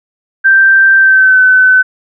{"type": "tone with pitch glide", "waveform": "sine", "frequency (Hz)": [1568, 1514.6], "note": ["G6", "F#6"], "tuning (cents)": [0, 40], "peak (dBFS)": -3, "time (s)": [0.44, 1.83], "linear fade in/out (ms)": 20, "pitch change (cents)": -60, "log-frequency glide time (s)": [0.97, 1.4], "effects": []}